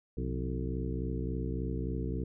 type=harmonic tone with a mistuned harmonic; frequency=63.5 Hz; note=B1; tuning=49 cents sharp; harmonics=1 / 2 / 3 / 4 / 5 / 6 / 7; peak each=-35 / -38 / -40 / -41 / -42 / -43 / -43 dBFS; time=0.17-2.24 s; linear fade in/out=5 ms; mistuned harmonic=3; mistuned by=-110 cents; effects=none